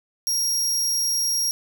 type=tone; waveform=sawtooth; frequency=5610 Hz; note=F8; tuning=7 cents sharp; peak=-18 dBFS; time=0.27-1.51 s; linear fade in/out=0 ms; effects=none